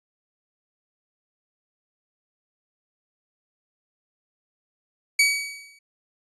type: tone with exponential decay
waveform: sawtooth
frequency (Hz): 2269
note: C#7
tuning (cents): +40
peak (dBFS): -10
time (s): 5.19-5.79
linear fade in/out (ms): 5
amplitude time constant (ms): 130
effects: resampled to 24000 Hz